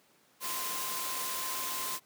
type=tone in noise; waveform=sine; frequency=1041 Hz; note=C6; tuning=9 cents flat; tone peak=-40 dBFS; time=0.4-2 s; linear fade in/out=50 ms; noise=white; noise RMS=-36 dBFS; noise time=0.4-2 s; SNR=-7 dB; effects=pink hiss -65 dBFS RMS until 2.05 s + high-pass 200 Hz 12 dB/octave